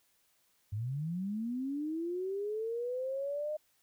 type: linear sweep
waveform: sine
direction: up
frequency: 97.8 to 616 Hz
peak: -33 dBFS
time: 0.72-3.57 s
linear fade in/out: 10 ms
effects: white hiss -72 dBFS RMS until 3.82 s